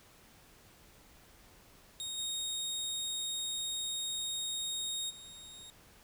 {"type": "tone with level steps", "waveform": "25% pulse", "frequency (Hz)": 3729, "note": "A#7", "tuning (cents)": 0, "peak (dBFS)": [-34, -31, -45], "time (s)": [2, 5.7], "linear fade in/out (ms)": 0, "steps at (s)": [2.17, 5.09], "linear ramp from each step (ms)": 20, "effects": ["pink hiss -60 dBFS RMS until 6.03 s"]}